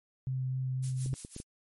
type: tone with vibrato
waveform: sine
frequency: 130 Hz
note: C3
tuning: 11 cents flat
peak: -30 dBFS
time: 0.27-1.14 s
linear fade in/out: 0 ms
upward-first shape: triangle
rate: 3.9 Hz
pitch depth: 11 cents each way
type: noise with tremolo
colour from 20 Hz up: violet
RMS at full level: -39 dBFS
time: 0.82-1.43 s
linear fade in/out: 20 ms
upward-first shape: sine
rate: 5.9 Hz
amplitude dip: 85%
type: clicks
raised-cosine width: 3 ms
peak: -29 dBFS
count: 5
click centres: 1.061 / 1.132 / 1.249 / 1.364 / 1.401 s
effects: MP3 48 kbps